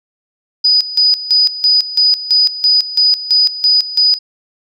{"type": "tone with tremolo", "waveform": "sine", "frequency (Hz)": 4965, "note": "D#8", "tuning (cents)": -5, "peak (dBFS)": -7, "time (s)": [0.64, 4.19], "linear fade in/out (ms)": 10, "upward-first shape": "square", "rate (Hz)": 3, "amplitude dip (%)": 80, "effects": []}